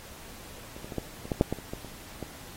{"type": "clicks", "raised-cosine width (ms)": 2, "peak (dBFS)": [-29, -28, -24, -16, -27, -14, -6, -15, -28, -21, -29, -21], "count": 12, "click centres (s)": [0.765, 0.845, 0.922, 0.983, 1.255, 1.318, 1.411, 1.526, 1.587, 1.735, 1.847, 2.227], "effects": ["pink hiss -47 dBFS RMS until 2.56 s", "AAC 48 kbps"]}